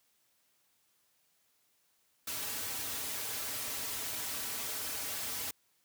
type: noise with comb filter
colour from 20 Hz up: white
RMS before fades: -38 dBFS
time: 2.27-5.51 s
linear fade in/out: 5 ms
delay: 5.6 ms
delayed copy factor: -0.75
effects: white hiss -73 dBFS RMS until 5.84 s + high-pass 60 Hz 12 dB/octave